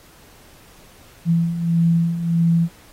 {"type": "beating tone pair", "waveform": "sine", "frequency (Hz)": [166.6, 168.2], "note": ["E3", "E3"], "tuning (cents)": [19, 35], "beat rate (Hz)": 1.6, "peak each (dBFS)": [-22, -16], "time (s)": [1.25, 2.69], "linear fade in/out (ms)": 50, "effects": ["pink hiss -49 dBFS RMS until 2.92 s", "AAC 48 kbps"]}